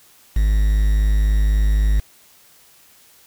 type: tone with quantisation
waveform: triangle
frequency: 51.91 Hz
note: G#1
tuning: in tune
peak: -11 dBFS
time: 0.36-2 s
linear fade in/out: 5 ms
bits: 6
effects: white hiss -51 dBFS RMS until 3.26 s